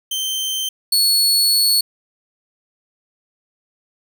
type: tone pair in turn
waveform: sawtooth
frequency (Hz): 3116 / 4399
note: G7 / C#8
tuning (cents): -11 / -14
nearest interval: tritone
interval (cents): 597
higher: second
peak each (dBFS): -17 / -10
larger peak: second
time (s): 0.11-0.69 / 0.92-1.81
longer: second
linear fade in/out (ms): 5
effects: none